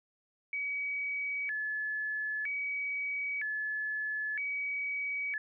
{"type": "tone with vibrato", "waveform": "sine", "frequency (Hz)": 1975.5, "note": "B6", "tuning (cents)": 0, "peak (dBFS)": -32, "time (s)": [0.53, 5.38], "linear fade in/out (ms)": 2, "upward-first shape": "square", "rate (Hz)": 0.52, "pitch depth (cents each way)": 240, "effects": []}